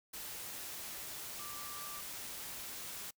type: tone in noise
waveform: sine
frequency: 1174.7 Hz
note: D6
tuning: in tune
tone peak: -49 dBFS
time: 1.39-2.01 s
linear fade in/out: 10 ms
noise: white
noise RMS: -45 dBFS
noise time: 0.13-3.11 s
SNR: -7 dB
effects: noise-tail reverb RT60 0.1 s tail -26 dB re dry